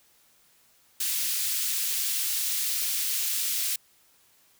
white high-pass noise, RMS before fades -28 dBFS, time 1-3.76 s, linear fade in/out 5 ms, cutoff 2800 Hz, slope 12 dB/octave, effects white hiss -62 dBFS RMS until 4.59 s

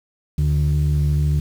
sine tone pair together, 74.56 / 148 Hz, D2 / D3, +27 / +14 cents, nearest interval octave, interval 1187 cents, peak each -16 dBFS, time 0.38-1.4 s, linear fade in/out 5 ms, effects tanh soft clip ceiling -12 dBFS + 7-bit

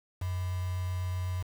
sine tone with quantisation, 90.8 Hz, F#2, 32 cents flat, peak -30 dBFS, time 0.21-1.43 s, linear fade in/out 10 ms, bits 7, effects none

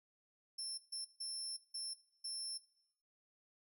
35% pulse tone bursts at uneven times, 5360 Hz, E8, 28 cents sharp, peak -38 dBFS, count 5, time 0.58-0.78 / 0.92-1.05 / 1.2-1.57 / 1.74-1.94 / 2.24-2.58 s, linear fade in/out 10 ms, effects noise-tail reverb RT60 0.7 s tail -18 dB re dry

